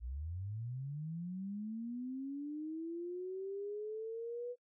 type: linear sweep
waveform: sine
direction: up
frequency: 55 to 493.9 Hz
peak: -39 dBFS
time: 0-4.56 s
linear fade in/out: 50 ms
effects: noise-tail reverb RT60 0.1 s tail -25 dB re dry